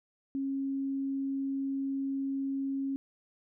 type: tone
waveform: sine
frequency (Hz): 272.4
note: C#4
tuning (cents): -30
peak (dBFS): -30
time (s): 0.35-2.96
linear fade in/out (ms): 0
effects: none